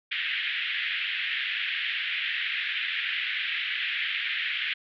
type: band-pass noise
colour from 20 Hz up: pink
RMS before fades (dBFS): -30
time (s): 0.11-4.74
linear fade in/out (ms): 10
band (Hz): 1700 to 3400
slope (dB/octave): 48
effects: none